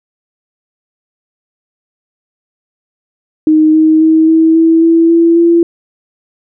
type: tone with pitch steps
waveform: sine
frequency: 311.1 / 314.9 / 318.7 / 322.6 / 326.6 / 330.6 / 334.6 / 338.7 Hz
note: D#4 / D#4 / D#4 / E4 / E4 / E4 / E4 / E4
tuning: 0 / +21 / +42 / -37 / -16 / +5 / +26 / +47 cents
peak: -4 dBFS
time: 3.47-5.63 s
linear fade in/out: 2 ms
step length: 270 ms
effects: none